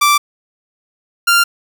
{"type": "tone pair in turn", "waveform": "sawtooth", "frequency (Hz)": [1170, 1391.4], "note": ["D6", "F6"], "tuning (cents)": [-7, -7], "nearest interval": "minor third", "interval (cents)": 300, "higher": "second", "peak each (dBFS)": -5, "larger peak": "neither", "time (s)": [[0.01, 0.18], [1.27, 1.44]], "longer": "neither", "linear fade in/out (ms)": 10, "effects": []}